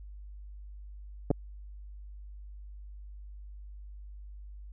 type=clicks; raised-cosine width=2 ms; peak=-13 dBFS; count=2; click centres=1.305 / 1.312 s; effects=added 50 Hz sine -43 dBFS peak until 4.72 s